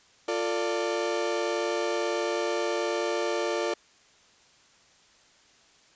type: chord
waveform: 35% pulse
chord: D minor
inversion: first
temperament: equal with one note detuned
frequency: 349.2 / 447.7 / 587.3 Hz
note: F4 / A4 / D5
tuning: 0 / +30 / 0 cents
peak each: -29 dBFS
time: 0.28-3.74 s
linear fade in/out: 5 ms
effects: white hiss -59 dBFS RMS until 5.95 s + resampled to 16000 Hz